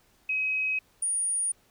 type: tone pair in turn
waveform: sine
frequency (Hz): 2540 / 9543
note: D#7 / D9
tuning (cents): +35 / +27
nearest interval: octave + major seventh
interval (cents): 2292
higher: second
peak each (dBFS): -25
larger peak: neither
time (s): 0.29-0.79 / 1.02-1.52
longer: neither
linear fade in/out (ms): 5
effects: pink hiss -64 dBFS RMS until 1.7 s